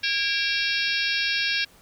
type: harmonic tone with a mistuned harmonic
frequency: 545 Hz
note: C#5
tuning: 29 cents flat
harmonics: 3 / 4 / 5 / 6 / 7 / 8 / 9 / 10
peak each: -28 / -29 / -30 / -31 / -31 / -32 / -33 / -33 dBFS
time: 0.03-1.65 s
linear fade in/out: 10 ms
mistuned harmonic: 4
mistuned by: +120 cents
effects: pink hiss -54 dBFS RMS until 1.81 s